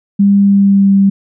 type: tone with pitch glide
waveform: sine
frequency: 200 to 196.56 Hz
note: G3 to G3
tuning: +35 to +5 cents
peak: -5 dBFS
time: 0.19-1.1 s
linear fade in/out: 10 ms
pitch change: -30 cents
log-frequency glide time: 0.37-0.93 s
effects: none